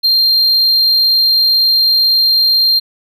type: tone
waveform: triangle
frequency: 4186 Hz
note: C8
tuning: in tune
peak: -7 dBFS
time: 0.03-2.8 s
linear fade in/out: 20 ms
effects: none